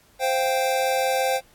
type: chord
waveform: square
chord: C suspended fourth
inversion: none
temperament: equal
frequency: 523.3 / 698.5 / 784 Hz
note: C5 / F5 / G5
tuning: 0 / 0 / 0 cents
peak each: -24 / -29 / -25 dBFS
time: 0.19-1.41 s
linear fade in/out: 50 ms
effects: pink hiss -57 dBFS RMS until 1.54 s + AAC 64 kbps